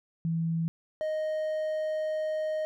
sine / triangle tone pair in turn, 164.7 / 621.8 Hz, E3 / D#5, -1 / -1 cents, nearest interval octave + major seventh, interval 2300 cents, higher second, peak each -26 / -26 dBFS, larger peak neither, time 0.25-0.68 / 1.01-2.65 s, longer second, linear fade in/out 0 ms, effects none

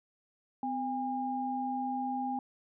sine tone pair together, 255.1 / 810 Hz, C4 / G#5, -44 / -43 cents, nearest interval octave + minor sixth, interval 2001 cents, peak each -35 / -33 dBFS, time 0.63-2.39 s, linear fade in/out 2 ms, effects none

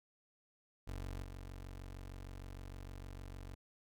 25% pulse tone with level steps, 46.53 Hz, F#1, 10 cents sharp, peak -38 / -43 dBFS, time 0.87-3.55 s, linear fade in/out 10 ms, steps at 1.23 s, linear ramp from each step 10 ms, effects none

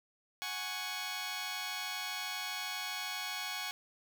10% pulse chord, F# suspended second, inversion none, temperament just, 740 / 832.5 / 1110 Hz, F#5 / G#5 / C#6, 0 / +4 / +2 cents, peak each -35 / -34 / -34 dBFS, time 0.42-3.71 s, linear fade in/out 0 ms, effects 10-bit

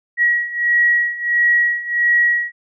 sine beating tone pair, 1910 / 1911.5 Hz, A#6 / A#6, +42 / +43 cents, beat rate 1.5 Hz, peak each -18 / -15 dBFS, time 0.17-2.52 s, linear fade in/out 50 ms, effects none

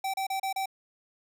square tone bursts, 773 Hz, G5, 24 cents flat, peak -29 dBFS, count 5, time 0.04-0.658 s, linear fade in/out 5 ms, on 98 ms, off 32 ms, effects none

